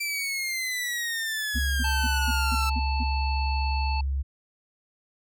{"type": "exponential sweep", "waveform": "sawtooth", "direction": "down", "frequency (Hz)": [2349, 1318.5], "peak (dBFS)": -24, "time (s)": [0, 2.7], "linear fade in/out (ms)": 10}
{"type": "tone", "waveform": "sine", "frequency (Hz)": 68.2, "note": "C#2", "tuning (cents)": -28, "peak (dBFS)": -24, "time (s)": [1.54, 4.23], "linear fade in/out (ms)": 20}
{"type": "tone bursts", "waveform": "sine", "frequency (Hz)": 242.9, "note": "B3", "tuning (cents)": -29, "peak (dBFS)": -30, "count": 7, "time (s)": [1.55, 3.037], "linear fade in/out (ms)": 10, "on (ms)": 41, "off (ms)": 200}
{"type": "harmonic tone", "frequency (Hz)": 880, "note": "A5", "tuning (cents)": 0, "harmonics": [1, 3, 5], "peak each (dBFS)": [-30, -35, -37], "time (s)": [1.84, 4.01], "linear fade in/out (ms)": 5}
{"effects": []}